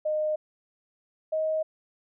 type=tone pair in turn; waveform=sine; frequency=614 / 629.1 Hz; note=D#5 / D#5; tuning=-23 / +19 cents; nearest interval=unison; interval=42 cents; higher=second; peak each=-24 dBFS; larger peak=neither; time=0.05-0.36 / 1.32-1.63 s; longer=neither; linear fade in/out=10 ms; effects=none